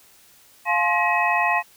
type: tone cluster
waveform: sine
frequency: 701 / 855 / 1058 / 1898 / 2551 Hz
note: F5 / A5 / C6 / A#6 / D#7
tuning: +6 / -50 / +19 / +31 / +43 cents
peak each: -24 dBFS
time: 0.65-1.63 s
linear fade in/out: 50 ms
effects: white hiss -53 dBFS RMS until 1.76 s